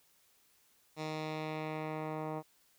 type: tone with low-pass filter sweep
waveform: 10% pulse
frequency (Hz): 155.7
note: D#3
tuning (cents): +2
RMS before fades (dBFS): -39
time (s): 0.96-2.43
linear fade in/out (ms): 50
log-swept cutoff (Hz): 5700 to 1100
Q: 1.1
effects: white hiss -69 dBFS RMS until 2.78 s